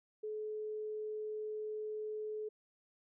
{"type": "tone", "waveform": "sine", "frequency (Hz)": 428.5, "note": "A4", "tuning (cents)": -46, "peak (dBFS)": -38, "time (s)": [0.23, 2.49], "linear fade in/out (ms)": 10, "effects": []}